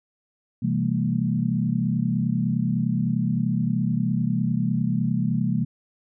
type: tone cluster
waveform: sine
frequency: 128.2 / 165.1 / 198.5 / 228.3 Hz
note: C3 / E3 / G3 / A#3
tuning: -35 / +3 / +22 / -36 cents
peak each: -26 dBFS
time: 0.62-5.65 s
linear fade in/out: 10 ms
effects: none